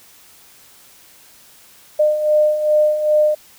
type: beating tone pair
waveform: sine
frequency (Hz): 604 / 606.5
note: D5 / D#5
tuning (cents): +48 / -44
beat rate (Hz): 2.5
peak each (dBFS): -20 / -13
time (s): 1.99-3.35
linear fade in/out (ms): 10
effects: white hiss -47 dBFS RMS until 3.58 s